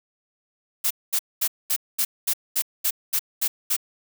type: noise bursts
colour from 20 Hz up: blue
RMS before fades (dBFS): -22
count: 11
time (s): 0.84-3.766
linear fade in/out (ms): 10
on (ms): 66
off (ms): 220
effects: none